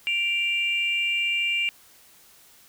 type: tone pair together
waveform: sine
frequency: 2356 / 2791 Hz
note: D7 / F7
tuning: +5 / -2 cents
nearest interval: minor third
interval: 293 cents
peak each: -24 dBFS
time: 0.07-1.69 s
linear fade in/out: 0 ms
effects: tanh soft clip ceiling -15 dBFS + white hiss -54 dBFS RMS until 2.68 s